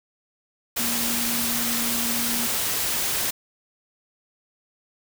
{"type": "tone in noise", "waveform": "sine", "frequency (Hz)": 235.5, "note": "A#3", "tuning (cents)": 18, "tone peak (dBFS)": -30, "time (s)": [0.79, 2.47], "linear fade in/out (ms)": 10, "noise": "white", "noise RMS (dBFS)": -25, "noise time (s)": [0.76, 3.31], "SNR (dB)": -8, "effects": []}